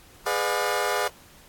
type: chord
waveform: 20% pulse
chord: G# diminished seventh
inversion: none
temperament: just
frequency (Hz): 415.3 / 498.4 / 598 / 717.6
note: G#4 / B4 / D5 / F5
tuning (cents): 0 / +16 / +31 / +47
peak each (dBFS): -24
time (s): 0.26-1.08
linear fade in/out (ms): 5
effects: pink hiss -52 dBFS RMS until 1.48 s + AAC 64 kbps